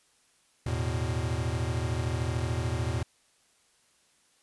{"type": "chord", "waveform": "square", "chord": "E suspended fourth", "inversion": "none", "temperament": "equal", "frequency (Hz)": [82.41, 110, 123.47], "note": ["E2", "A2", "B2"], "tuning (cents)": [0, 0, 0], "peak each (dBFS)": -33, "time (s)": [0.66, 3.03], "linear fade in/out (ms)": 5, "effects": ["white hiss -66 dBFS RMS until 4.42 s", "resampled to 24000 Hz"]}